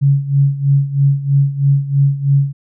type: tone with tremolo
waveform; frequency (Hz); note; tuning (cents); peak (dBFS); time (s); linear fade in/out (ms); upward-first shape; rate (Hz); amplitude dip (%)
sine; 139.6; C#3; +13; -7; 0.01-2.53; 20; sine; 3.1; 80
effects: none